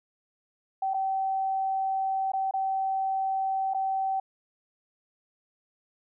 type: tone with dropouts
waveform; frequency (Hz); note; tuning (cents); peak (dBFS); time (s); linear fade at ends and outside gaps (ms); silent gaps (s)
sine; 770; G5; -31; -25; 0.82-4.2; 5; 0.937-0.942 / 2.319-2.334 / 2.511-2.537 / 3.737-3.745
effects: none